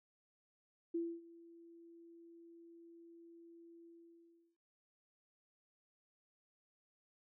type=tone with ADSR envelope; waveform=sine; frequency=336.5 Hz; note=E4; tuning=36 cents sharp; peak=-34 dBFS; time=0.94-4.57 s; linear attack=9 ms; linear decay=260 ms; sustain=-22 dB; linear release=710 ms; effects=noise-tail reverb RT60 0.7 s tail -22 dB re dry